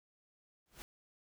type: noise with exponential growth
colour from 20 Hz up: pink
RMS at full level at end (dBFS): -45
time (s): 0.66-0.82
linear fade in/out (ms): 0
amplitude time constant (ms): 34
effects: none